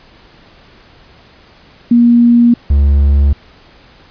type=tone pair in turn; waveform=sine / triangle; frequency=237.5 / 70.61 Hz; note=A#3 / C#2; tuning=+33 / +33 cents; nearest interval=octave + major sixth; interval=2100 cents; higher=first; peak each=-4 dBFS; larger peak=neither; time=1.91-2.54 / 2.7-3.33 s; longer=neither; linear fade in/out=5 ms; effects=pink hiss -43 dBFS RMS until 4.1 s + resampled to 11025 Hz